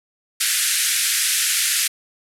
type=band-pass noise; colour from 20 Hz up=white; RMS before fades=-20 dBFS; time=0.4-1.88 s; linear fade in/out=10 ms; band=1500 to 12000 Hz; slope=48 dB/octave; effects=none